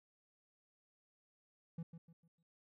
triangle tone with echo, 166.2 Hz, E3, 15 cents sharp, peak -39 dBFS, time 1.78-1.83 s, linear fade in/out 5 ms, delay 150 ms, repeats 4, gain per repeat -9 dB, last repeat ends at 2.43 s, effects none

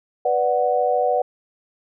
sine chord, B minor, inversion none, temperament equal, 493.9 / 587.3 / 740 Hz, B4 / D5 / F#5, 0 / 0 / 0 cents, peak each -21 / -22 / -20 dBFS, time 0.25-1.22 s, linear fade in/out 5 ms, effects none

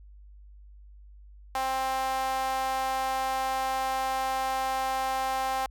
sawtooth tone with high-pass filter, 263.5 Hz, C4, 12 cents sharp, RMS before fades -29 dBFS, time 1.55-5.66 s, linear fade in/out 2 ms, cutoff 810 Hz, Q 3.8, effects added 50 Hz sine -47 dBFS peak until 5.7 s

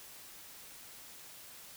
silence, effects white hiss -52 dBFS RMS until 1.76 s

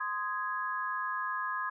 sine chord, Ab major, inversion first, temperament just, 1038.3 / 1245.9 / 1661.2 Hz, C6 / Eb6 / Ab6, -14 / +2 / 0 cents, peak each -35 / -37 / -36 dBFS, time 0-1.7 s, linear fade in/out 10 ms, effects none

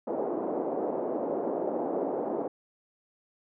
pink band-pass noise, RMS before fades -31 dBFS, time 0.07-2.48 s, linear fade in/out 5 ms, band 290 to 710 Hz, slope 24 dB/octave, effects none

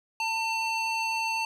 square tone with band-pass filter, 898 Hz, A5, 35 cents sharp, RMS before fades -29 dBFS, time 0.2-1.45 s, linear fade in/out 2 ms, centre 2700 Hz, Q 0.99, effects none

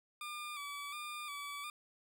20% pulse tone with vibrato, 1174.7 Hz, D6, in tune, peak -37 dBFS, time 0.21-1.7 s, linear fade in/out 2 ms, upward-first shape square, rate 1.4 Hz, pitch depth 42 cents each way, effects none

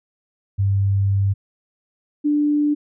sine tone pair in turn, 98.7 / 295 Hz, G2 / D4, +12 / +8 cents, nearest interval octave + perfect fifth, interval 1896 cents, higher second, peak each -15 dBFS, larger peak neither, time 0.58-1.34 / 2.24-2.75 s, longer first, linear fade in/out 20 ms, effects none

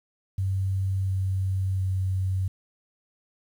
sine tone with pitch steps, 95.9 / 95.13 / 94.36 Hz, G2 / F#2 / F#2, -37 / +49 / +34 cents, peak -23 dBFS, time 0.38-2.48 s, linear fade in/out 5 ms, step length 700 ms, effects 9-bit

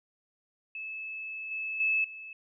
sine tone with level steps, 2607 Hz, E7, 20 cents flat, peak -36 / -32 / -24 / -41 dBFS, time 0.75-2.33 s, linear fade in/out 2 ms, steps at 1.51 / 1.8 / 2.04 s, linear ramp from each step 5 ms, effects none

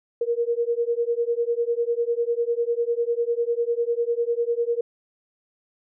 sine beating tone pair, 466.2 / 476.2 Hz, A#4 / A#4, 0 / +37 cents, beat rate 10 Hz, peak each -24 dBFS, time 0.21-4.81 s, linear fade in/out 5 ms, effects none

